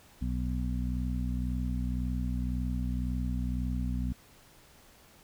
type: harmonic tone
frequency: 61.9 Hz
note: B1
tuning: 5 cents sharp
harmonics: 1 / 2 / 3 / 4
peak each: -31 / -37 / -37 / -37 dBFS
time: 0.21-4.13 s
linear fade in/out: 10 ms
effects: pink hiss -58 dBFS RMS until 5.23 s